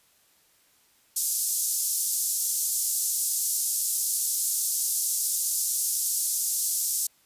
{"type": "band-pass noise", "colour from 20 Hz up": "white", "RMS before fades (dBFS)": -27, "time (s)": [1.16, 7.07], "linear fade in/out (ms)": 5, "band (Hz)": [5800, 13000], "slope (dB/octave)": 24, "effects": ["white hiss -63 dBFS RMS until 7.25 s", "resampled to 32000 Hz"]}